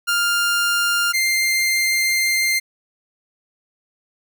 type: tone pair in turn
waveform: sawtooth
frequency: 1400 / 2098 Hz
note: F6 / C7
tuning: +4 / +4 cents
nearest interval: perfect fifth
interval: 700 cents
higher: second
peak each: -13 dBFS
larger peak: neither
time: 0.07-1.13 / 1.13-2.6 s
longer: second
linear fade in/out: 20 ms
effects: none